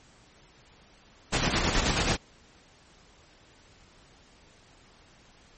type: noise with tremolo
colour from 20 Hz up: pink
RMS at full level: -24 dBFS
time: 1.32-2.17 s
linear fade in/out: 20 ms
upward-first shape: square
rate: 9.3 Hz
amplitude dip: 40%
effects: pink hiss -57 dBFS RMS until 5.57 s + MP3 32 kbps